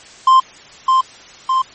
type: tone with echo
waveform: triangle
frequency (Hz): 1046.5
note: C6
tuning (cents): 0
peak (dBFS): -4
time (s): 0.27-0.4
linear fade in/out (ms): 5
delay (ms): 610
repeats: 2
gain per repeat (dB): -3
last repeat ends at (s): 1.62
effects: white hiss -40 dBFS RMS until 1.74 s + MP3 32 kbps